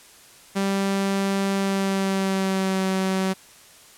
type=tone with pitch glide; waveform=sawtooth; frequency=196 to 189.76 Hz; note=G3 to F#3; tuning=0 to +44 cents; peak=-17 dBFS; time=0.55-3.34 s; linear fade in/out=20 ms; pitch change=-56 cents; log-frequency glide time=1.55-2.86 s; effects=white hiss -49 dBFS RMS until 3.97 s + low-pass 11000 Hz 12 dB/octave